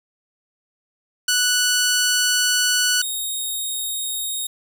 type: tone pair in turn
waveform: 10% pulse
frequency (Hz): 1480 / 3729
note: F#6 / A#7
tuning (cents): 0 / 0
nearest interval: octave + major third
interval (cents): 1600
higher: second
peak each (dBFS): -8 / -16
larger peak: first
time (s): 1.28-3.02 / 3.02-4.47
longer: first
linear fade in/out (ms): 5
effects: none